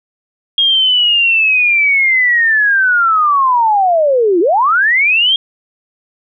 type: linear two-way sweep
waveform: sine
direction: down then up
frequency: 3266 to 325 to 3266 Hz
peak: -8 dBFS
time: 0.58-5.36 s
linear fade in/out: 2 ms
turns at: 4.4 s
effects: none